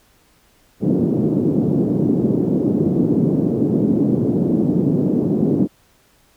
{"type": "band-pass noise", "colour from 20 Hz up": "white", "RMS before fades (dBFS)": -17, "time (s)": [0.8, 5.68], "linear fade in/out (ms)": 50, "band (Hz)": [140, 340], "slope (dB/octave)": 24, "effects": ["pink hiss -56 dBFS RMS until 6.36 s"]}